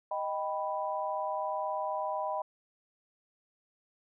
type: chord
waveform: sine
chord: Eb augmented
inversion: none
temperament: equal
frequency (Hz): 622.3 / 784 / 987.8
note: Eb5 / G5 / B5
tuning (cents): 0 / 0 / 0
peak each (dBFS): -35 / -36 / -35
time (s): 0.11-2.42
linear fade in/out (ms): 5
effects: none